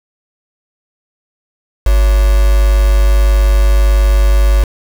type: tone with quantisation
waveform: sine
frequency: 50.8 Hz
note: G#1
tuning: 38 cents flat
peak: -6 dBFS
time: 1.86-4.64 s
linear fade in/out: 5 ms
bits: 3
effects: none